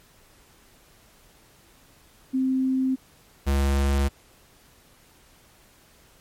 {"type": "tone pair in turn", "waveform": ["sine", "square"], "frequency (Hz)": [261.6, 69.29], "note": ["C4", "C#2"], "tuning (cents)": [0, 0], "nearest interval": "octave + major seventh", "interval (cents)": 2300, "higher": "first", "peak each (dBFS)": -20, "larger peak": "neither", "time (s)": [[2.33, 2.96], [3.46, 4.09]], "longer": "neither", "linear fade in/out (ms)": 20, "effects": ["pink hiss -56 dBFS RMS until 6.2 s", "MP3 64 kbps"]}